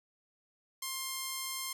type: tone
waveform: 5% pulse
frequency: 1058 Hz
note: C6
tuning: 19 cents sharp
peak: -24 dBFS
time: 0.82-1.73 s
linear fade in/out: 5 ms
effects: none